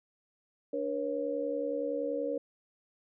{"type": "tone cluster", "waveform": "sine", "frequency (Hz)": [291.4, 480.4, 551], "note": ["D4", "B4", "C#5"], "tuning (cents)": [-13, -48, -11], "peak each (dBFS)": [-37, -34, -34], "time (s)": [0.73, 2.38], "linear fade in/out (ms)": 5, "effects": []}